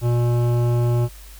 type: tone with hard clipping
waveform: sine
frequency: 120 Hz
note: B2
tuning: 49 cents flat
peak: -18 dBFS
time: 0.01-1.09 s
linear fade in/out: 50 ms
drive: 14 dB
effects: added 50 Hz sine -39 dBFS peak until 1.39 s + white hiss -46 dBFS RMS until 1.39 s